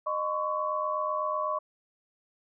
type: tone cluster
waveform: sine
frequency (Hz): 613 / 1031 / 1119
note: D#5 / C6 / C#6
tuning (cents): -26 / -26 / +16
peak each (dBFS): -32 / -34 / -30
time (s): 0.06-1.59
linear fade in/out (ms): 10
effects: none